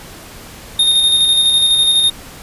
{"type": "tone with tremolo", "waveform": "square", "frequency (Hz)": 3683, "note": "A#7", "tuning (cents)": -22, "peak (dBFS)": -9, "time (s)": [0.79, 2.1], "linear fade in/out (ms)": 5, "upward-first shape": "square", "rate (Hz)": 12, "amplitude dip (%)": 30, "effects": ["pink hiss -35 dBFS RMS until 2.42 s", "resampled to 32000 Hz"]}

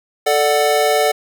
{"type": "chord", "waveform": "square", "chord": "D major", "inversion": "second", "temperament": "equal with one note detuned", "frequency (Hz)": [440, 590.4, 740], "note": ["A4", "D5", "F#5"], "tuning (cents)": [0, 9, 0], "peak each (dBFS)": -18, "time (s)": [0.26, 1.12], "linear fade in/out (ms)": 10, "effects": []}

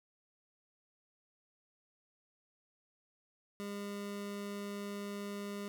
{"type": "tone", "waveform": "25% pulse", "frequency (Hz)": 202.7, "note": "G#3", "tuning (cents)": -42, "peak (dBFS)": -36, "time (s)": [3.6, 5.68], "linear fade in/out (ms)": 0, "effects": []}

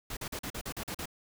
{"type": "noise bursts", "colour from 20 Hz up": "pink", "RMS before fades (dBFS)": -38, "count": 9, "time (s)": [0.1, 1.057], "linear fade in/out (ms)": 5, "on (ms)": 69, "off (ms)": 42, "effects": []}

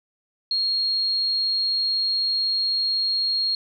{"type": "tone", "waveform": "sine", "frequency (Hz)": 4266, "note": "C8", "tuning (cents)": 33, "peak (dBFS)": -20, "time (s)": [0.51, 3.55], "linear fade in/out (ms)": 2, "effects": []}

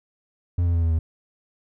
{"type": "tone with pitch steps", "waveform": "triangle", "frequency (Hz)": [87.31, 85.61, 83.95, 82.31, 80.71], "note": ["F2", "F2", "E2", "E2", "E2"], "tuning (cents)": [0, -34, 32, -2, -36], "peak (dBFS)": -16, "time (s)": [0.58, 0.99], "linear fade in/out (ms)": 5, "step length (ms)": 82, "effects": []}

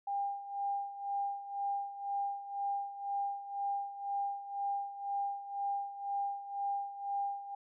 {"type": "tone with tremolo", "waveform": "sine", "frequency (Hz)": 801, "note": "G5", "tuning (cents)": 37, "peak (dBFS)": -31, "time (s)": [0.07, 7.55], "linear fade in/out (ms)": 5, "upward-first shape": "sine", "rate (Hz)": 2, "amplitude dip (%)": 75, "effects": []}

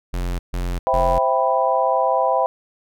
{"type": "tone bursts", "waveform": "square", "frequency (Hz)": 44.35, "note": "F1", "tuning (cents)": 27, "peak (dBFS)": -22, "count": 3, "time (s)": [0.13, 1.19], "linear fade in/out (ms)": 10, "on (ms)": 260, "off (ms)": 140}
{"type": "chord", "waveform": "sine", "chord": "C major seventh", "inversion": "none", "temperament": "equal", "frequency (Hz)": [523.3, 659.3, 784, 987.8], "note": ["C5", "E5", "G5", "B5"], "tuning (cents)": [0, 0, 0, 0], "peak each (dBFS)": -21, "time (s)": [0.87, 2.46], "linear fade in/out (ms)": 0}
{"effects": []}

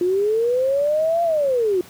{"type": "linear two-way sweep", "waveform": "sine", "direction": "up then down", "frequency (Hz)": [347.5, 690, 347.5], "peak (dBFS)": -16, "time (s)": [0.01, 1.81], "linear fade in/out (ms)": 2, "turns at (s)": 1.23, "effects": ["pink hiss -44 dBFS RMS until 1.89 s", "high-pass 80 Hz 12 dB/octave"]}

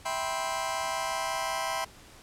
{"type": "chord", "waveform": "sawtooth", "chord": "C major seventh", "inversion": "first", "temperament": "just", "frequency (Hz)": [654.1, 784.9, 981.1, 1046.5], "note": ["E5", "G5", "B5", "C6"], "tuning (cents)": [-14, 2, -12, 0], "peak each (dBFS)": -31, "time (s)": [0.05, 1.85], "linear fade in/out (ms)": 10, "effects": ["pink hiss -52 dBFS RMS until 2.22 s", "low-pass 11000 Hz 12 dB/octave"]}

